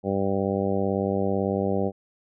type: harmonic tone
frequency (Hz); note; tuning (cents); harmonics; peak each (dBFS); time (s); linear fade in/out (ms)
98; G2; 0; 1 / 2 / 3 / 4 / 5 / 6 / 7 / 8; -32 / -27 / -32 / -29 / -29 / -31 / -36 / -35; 0.03-1.92; 50
effects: none